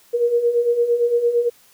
sine beating tone pair, 468.8 / 477.6 Hz, A#4 / A#4, +10 / +42 cents, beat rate 8.8 Hz, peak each -22 / -16 dBFS, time 0.13-1.5 s, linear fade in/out 20 ms, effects white hiss -53 dBFS RMS until 1.73 s

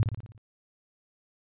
sine tone with echo, 108.6 Hz, A2, 22 cents flat, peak -19 dBFS, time 0-0.03 s, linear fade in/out 0 ms, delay 58 ms, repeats 6, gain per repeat -5 dB, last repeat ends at 0.378 s, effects resampled to 8000 Hz

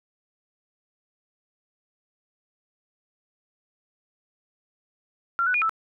sine tone with pitch steps, 1375 / 1486 / 2441 / 1316 Hz, F6 / F#6 / D#7 / E6, -27 / +7 / -34 / -3 cents, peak -20 dBFS, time 5.39-5.694 s, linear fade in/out 0 ms, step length 76 ms, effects none

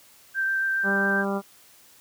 sine tone with vibrato, 1568 Hz, G6, in tune, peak -22 dBFS, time 0.34-1.25 s, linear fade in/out 50 ms, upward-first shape triangle, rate 7.2 Hz, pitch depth 10 cents each way
harmonic tone, 197.8 Hz, G3, 16 cents sharp, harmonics 1 / 2 / 3 / 4 / 5 / 6 / 7, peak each -27 / -30 / -32 / -34 / -37 / -36 / -38 dBFS, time 0.83-1.42 s, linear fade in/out 50 ms
effects white hiss -54 dBFS RMS until 2 s + high-pass 60 Hz 12 dB/octave

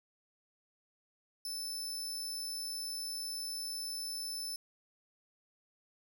sawtooth tone, 5274 Hz, E8, in tune, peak -35 dBFS, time 1.45-4.56 s, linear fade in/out 2 ms, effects none

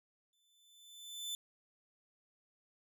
sawtooth tone with exponential growth, 3520 Hz, A7, in tune, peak -34 dBFS, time 0.33-1.35 s, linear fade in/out 1 ms, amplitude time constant 220 ms, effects none

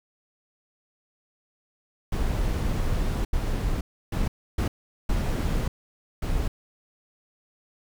brown noise bursts at uneven times, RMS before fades -25 dBFS, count 6, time 2.12-3.25 / 3.33-3.81 / 4.12-4.28 / 4.58-4.68 / 5.09-5.68 / 6.22-6.48 s, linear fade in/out 5 ms, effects none

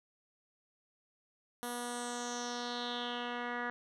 10% pulse tone with low-pass filter sweep, 242 Hz, B3, 35 cents flat, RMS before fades -39 dBFS, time 1.63-3.7 s, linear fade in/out 0 ms, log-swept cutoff 12000 to 1800 Hz, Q 4.1, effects none

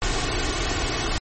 pink noise with comb filter, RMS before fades -24 dBFS, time 0.02-1.18 s, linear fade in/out 0 ms, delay 2.7 ms, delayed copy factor +0.55, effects MP3 32 kbps

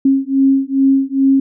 sine beating tone pair, 269.3 / 271.7 Hz, C#4 / C#4, -50 / -35 cents, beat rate 2.4 Hz, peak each -13 dBFS, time 0.05-1.4 s, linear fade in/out 5 ms, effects none

